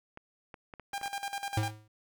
clicks, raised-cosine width 0.5 ms, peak -30 dBFS, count 7, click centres 0.174 / 0.542 / 0.738 / 0.797 / 0.933 / 1.014 / 1.059 s
sawtooth tone with tremolo, 800 Hz, G5, 35 cents sharp, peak -29 dBFS, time 0.93-1.71 s, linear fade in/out 10 ms, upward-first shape square, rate 10 Hz, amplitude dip 75%
square tone with exponential decay, 107.3 Hz, A2, 43 cents flat, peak -25 dBFS, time 1.57-1.88 s, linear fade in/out 5 ms, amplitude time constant 66 ms
effects none

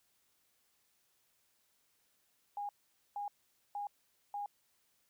sine tone bursts, 817 Hz, G#5, 29 cents flat, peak -37 dBFS, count 4, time 2.57-4.46 s, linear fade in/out 2 ms, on 120 ms, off 470 ms, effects white hiss -75 dBFS RMS until 5.09 s

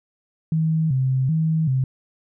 sine tone with vibrato, 144.8 Hz, D3, 24 cents flat, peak -17 dBFS, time 0.52-1.84 s, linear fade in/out 2 ms, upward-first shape square, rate 1.3 Hz, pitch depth 170 cents each way, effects none

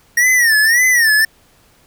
square tone with vibrato, 1864.7 Hz, A#6, in tune, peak -10 dBFS, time 0.17-1.25 s, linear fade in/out 5 ms, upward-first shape sine, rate 1.8 Hz, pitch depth 150 cents each way, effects pink hiss -52 dBFS RMS until 1.86 s

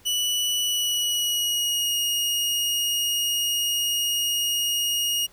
sawtooth tone with pitch glide, 2955 to 2868 Hz, F#7 to F7, -3 to +45 cents, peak -19 dBFS, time 0.05-5.27 s, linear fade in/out 20 ms, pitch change -52 cents, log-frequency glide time 0.61-1.96 s, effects pink hiss -55 dBFS RMS until 5.32 s

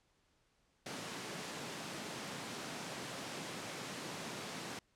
pink high-pass noise, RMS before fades -44 dBFS, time 0.86-4.79 s, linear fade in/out 2 ms, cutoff 140 Hz, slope 24 dB/octave, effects pink hiss -75 dBFS RMS until 4.95 s + low-pass 8000 Hz 12 dB/octave

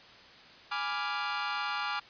sawtooth chord, G# diminished seventh, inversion none, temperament equal, 830.6 / 987.8 / 1174.7 / 1396.9 Hz, G#5 / B5 / D6 / F6, 0 / 0 / 0 / 0 cents, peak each -33 / -38 / -32 / -32 dBFS, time 0.71-2 s, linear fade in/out 10 ms, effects white hiss -53 dBFS RMS until 2.09 s + resampled to 11025 Hz

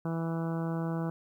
harmonic tone, 164.81 Hz, E3, in tune, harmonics 1 / 2 / 3 / 4 / 5 / 6 / 7 / 8 / 9, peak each -31 / -37 / -41 / -43 / -45 / -47 / -48 / -49 / -50 dBFS, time 0.05-1.1 s, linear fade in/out 2 ms, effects 11-bit

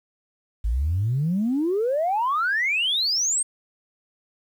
sine exponential sweep, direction up, 51.1 to 8700 Hz, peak -19 dBFS, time 0.64-3.43 s, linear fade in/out 10 ms, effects tanh soft clip ceiling -16 dBFS + 9-bit

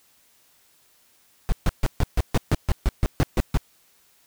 brown noise bursts, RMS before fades -18 dBFS, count 13, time 1.49-3.573 s, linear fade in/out 0 ms, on 31 ms, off 140 ms, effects white hiss -60 dBFS RMS until 4.26 s

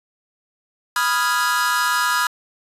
45% pulse chord, F half-diminished seventh, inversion second, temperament equal, 987.8 / 1244.5 / 1396.9 / 1661.2 Hz, Cb6 / Eb6 / F6 / Ab6, 0 / 0 / 0 / 0 cents, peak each -23 dBFS, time 0.96-2.27 s, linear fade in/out 2 ms, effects resampled to 32000 Hz

